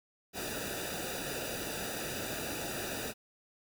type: noise with comb filter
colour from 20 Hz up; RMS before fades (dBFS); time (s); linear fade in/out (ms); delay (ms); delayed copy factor
pink; -38; 0.33-3.14; 50; 0.93; -0.8
effects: none